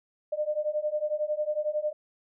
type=beating tone pair; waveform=sine; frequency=598 / 609 Hz; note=D5 / D#5; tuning=+31 / -37 cents; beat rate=11 Hz; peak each=-30 / -29 dBFS; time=0.32-1.93 s; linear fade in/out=10 ms; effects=none